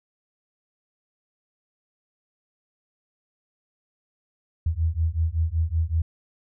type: beating tone pair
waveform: sine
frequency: 79 / 84.3 Hz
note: D#2 / E2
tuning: +27 / +39 cents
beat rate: 5.3 Hz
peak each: -24 dBFS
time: 4.66-6.02 s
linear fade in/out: 5 ms
effects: none